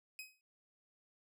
sawtooth tone with exponential decay, 2529 Hz, D#7, 28 cents sharp, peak -39 dBFS, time 0.19-0.41 s, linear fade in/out 1 ms, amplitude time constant 46 ms, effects none

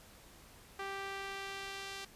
sawtooth tone with band-pass filter sweep, 392 Hz, G4, in tune, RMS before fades -43 dBFS, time 0.79-2.05 s, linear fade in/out 5 ms, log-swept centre 1500 to 4000 Hz, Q 0.79, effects pink hiss -58 dBFS RMS until 2.15 s + resampled to 32000 Hz

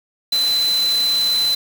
sine tone in noise, 4033 Hz, B7, 36 cents sharp, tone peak -15 dBFS, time 0.32-1.55 s, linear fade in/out 5 ms, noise white, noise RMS -28 dBFS, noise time 0.32-1.55 s, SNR +10 dB, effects none

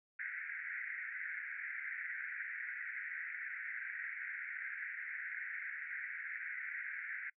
white band-pass noise, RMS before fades -44 dBFS, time 0.19-7.3 s, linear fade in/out 5 ms, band 1500 to 2200 Hz, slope 96 dB/octave, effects noise-tail reverb RT60 0.1 s tail -24 dB re dry

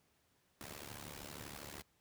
pink noise with amplitude modulation, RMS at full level -45 dBFS, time 0.61-1.82 s, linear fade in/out 0 ms, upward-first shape sine, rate 72.7 Hz, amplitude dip 90%, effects pink hiss -75 dBFS RMS until 2 s + high-pass 60 Hz 12 dB/octave

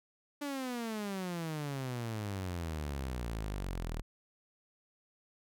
sawtooth exponential sweep, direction down, 293.7 to 38.01 Hz, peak -32 dBFS, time 0.41-4.02 s, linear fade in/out 10 ms, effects none

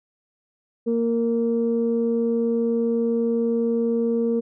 sine tone pair together, 231.9 / 463.8 Hz, A#3 / A#4, -9 / -9 cents, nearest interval octave, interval 1200 cents, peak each -21 dBFS, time 0.86-4.41 s, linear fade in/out 20 ms, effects tanh soft clip ceiling -12 dBFS

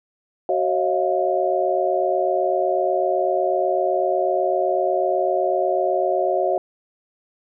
sine tone cluster, 374.6 / 548 / 636 / 704 Hz, F#4 / C#5 / D#5 / F5, +21 / -20 / +38 / +14 cents, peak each -23 dBFS, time 0.49-6.58 s, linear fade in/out 2 ms, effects none

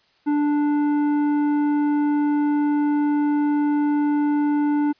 triangle tone with tanh clipping, 293.7 Hz, D4, in tune, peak -19 dBFS, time 0.26-4.93 s, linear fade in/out 20 ms, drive 14 dB, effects white hiss -61 dBFS RMS until 4.99 s + resampled to 11025 Hz

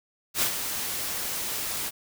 white noise with ADSR envelope, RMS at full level -23 dBFS, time 0.34-1.91 s, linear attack 77 ms, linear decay 90 ms, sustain -8 dB, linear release 32 ms, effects none

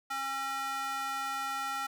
square tone with high-pass filter, 271.2 Hz, C#4, 38 cents flat, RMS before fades -35 dBFS, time 0.1-1.87 s, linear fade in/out 10 ms, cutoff 1100 Hz, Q 7.1, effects none

